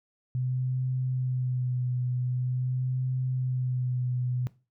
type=tone with vibrato; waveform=sine; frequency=126.7 Hz; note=B2; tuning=45 cents sharp; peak=-26 dBFS; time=0.35-4.47 s; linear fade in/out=0 ms; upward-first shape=sine; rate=0.45 Hz; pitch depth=26 cents each way; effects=noise-tail reverb RT60 0.3 s tail -18 dB re dry